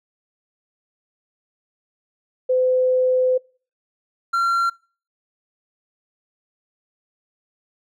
sine / triangle tone pair in turn, 510 / 1371 Hz, C5 / F6, -44 / -32 cents, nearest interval octave + perfect fourth, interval 1712 cents, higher second, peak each -15 dBFS, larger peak neither, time 2.49-3.38 / 4.33-4.7 s, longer first, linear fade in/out 10 ms, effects noise-tail reverb RT60 0.4 s tail -25 dB re dry

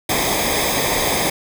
pink noise with comb filter, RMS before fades -19 dBFS, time 0.09-1.3 s, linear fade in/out 5 ms, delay 0.7 ms, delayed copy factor -0.75, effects none

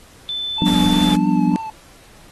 sine tone, 3520 Hz, A7, in tune, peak -22 dBFS, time 0.29-1.14 s, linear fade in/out 0 ms
triangle tone with vibrato, 874 Hz, A5, 12 cents flat, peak -24 dBFS, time 0.58-1.7 s, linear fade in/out 2 ms, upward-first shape triangle, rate 3.2 Hz, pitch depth 47 cents each way
sine chord, G dominant seventh, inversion third, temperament just, 176.4 / 196 / 245 / 294 Hz, F3 / G3 / B3 / D4, +18 / 0 / -14 / +2 cents, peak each -19 dBFS, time 0.62-1.56 s, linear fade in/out 0 ms
pink noise, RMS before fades -27 dBFS, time 0.66-1.16 s, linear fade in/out 5 ms
effects pink hiss -47 dBFS RMS until 2.31 s + AAC 32 kbps

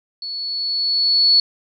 sine tone with level ramp, 4411 Hz, C#8, 9 cents flat, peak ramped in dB -26 to -9 dBFS, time 0.22-1.4 s, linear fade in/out 2 ms, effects none

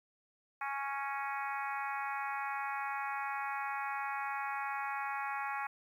harmonic tone with a mistuned harmonic, 277.2 Hz, C#4, in tune, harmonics 3 / 4 / 5 / 6 / 7 / 8 / 9, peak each -39 / -41 / -43 / -45 / -46 / -47 / -48 dBFS, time 0.61-5.67 s, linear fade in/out 5 ms, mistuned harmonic 7, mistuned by -20 cents, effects 11-bit

